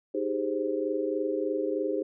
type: chord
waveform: sine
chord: Ab major seventh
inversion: second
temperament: equal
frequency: 311.1 / 392 / 415.3 / 523.3 Hz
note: Eb4 / G4 / Ab4 / C5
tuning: 0 / 0 / 0 / 0 cents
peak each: -32 dBFS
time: 0.14-2.03 s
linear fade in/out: 10 ms
effects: none